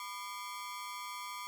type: ring-modulated tone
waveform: sawtooth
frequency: 1099 Hz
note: C#6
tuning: 15 cents flat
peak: -34 dBFS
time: 0-1.47 s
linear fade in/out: 0 ms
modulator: 107 Hz
effects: none